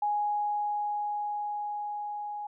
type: tone with level ramp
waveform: sine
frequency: 830.6 Hz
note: G#5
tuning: in tune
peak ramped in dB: -25 to -34 dBFS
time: 0.02-2.47 s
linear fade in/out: 5 ms
effects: none